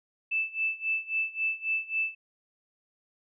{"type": "tone with tremolo", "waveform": "sine", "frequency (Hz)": 2637, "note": "E7", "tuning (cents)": 0, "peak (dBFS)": -24, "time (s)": [0.31, 2.15], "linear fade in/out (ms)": 10, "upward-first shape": "sine", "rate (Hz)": 3.7, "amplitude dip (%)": 90, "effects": []}